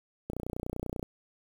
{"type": "click train", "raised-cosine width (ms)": 2, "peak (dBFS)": -21, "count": 23, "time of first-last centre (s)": [0.3, 1.028], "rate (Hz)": 30.2, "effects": ["8-bit"]}